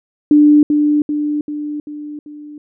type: tone with echo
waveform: sine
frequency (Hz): 296.8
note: D4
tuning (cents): +18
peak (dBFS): -5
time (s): 0.31-0.63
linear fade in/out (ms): 2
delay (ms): 390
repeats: 5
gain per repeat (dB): -5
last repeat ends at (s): 2.58
effects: none